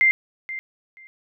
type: tone with echo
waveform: sine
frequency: 2093 Hz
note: C7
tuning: in tune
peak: -13 dBFS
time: 0.01-0.11 s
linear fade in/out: 0 ms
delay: 480 ms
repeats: 2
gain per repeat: -15 dB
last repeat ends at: 1.07 s
effects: none